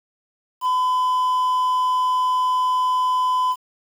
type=tone with quantisation; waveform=triangle; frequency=1010 Hz; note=B5; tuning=39 cents sharp; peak=-15 dBFS; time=0.61-3.56 s; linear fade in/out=50 ms; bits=7; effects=none